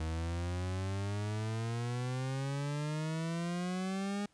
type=exponential sweep; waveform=40% pulse; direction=up; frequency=79 to 205.7 Hz; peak=-33 dBFS; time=0-4.26 s; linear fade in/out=5 ms; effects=pink hiss -70 dBFS RMS until 4.33 s + resampled to 22050 Hz